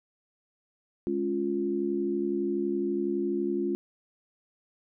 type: chord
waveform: sine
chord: Db major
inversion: second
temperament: equal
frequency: 207.7 / 277.2 / 349.2 Hz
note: Ab3 / Db4 / F4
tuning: 0 / 0 / 0 cents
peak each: -33 / -32 / -28 dBFS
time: 1.07-3.75 s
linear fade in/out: 0 ms
effects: none